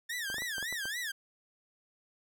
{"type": "tone with vibrato", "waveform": "sawtooth", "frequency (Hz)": 1760, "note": "A6", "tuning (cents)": 0, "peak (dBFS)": -31, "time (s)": [0.09, 1.12], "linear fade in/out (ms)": 10, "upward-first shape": "sine", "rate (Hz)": 3.6, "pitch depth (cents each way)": 210}
{"type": "clicks", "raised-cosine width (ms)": 1, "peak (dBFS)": -30, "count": 8, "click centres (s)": [0.301, 0.343, 0.383, 0.421, 0.582, 0.627, 0.726, 0.855]}
{"effects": []}